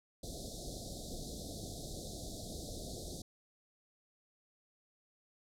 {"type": "band-stop noise", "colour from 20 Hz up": "pink", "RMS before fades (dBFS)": -44, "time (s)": [0.23, 3.22], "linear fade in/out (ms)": 5, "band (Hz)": [730, 3600], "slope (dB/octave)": 96, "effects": ["low-pass 10000 Hz 12 dB/octave"]}